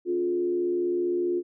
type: tone with frequency modulation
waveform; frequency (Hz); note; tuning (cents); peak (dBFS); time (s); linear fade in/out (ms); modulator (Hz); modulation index
sine; 353.4; F4; +21; -23; 0.05-1.43; 50; 75.4; 0.5
effects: none